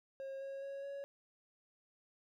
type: tone with pitch steps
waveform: triangle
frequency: 540 / 546 / 552 / 558.1 Hz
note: C#5 / C#5 / C#5 / C#5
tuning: -45 / -26 / -7 / +12 cents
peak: -40 dBFS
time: 0.2-1.04 s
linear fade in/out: 0 ms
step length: 210 ms
effects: none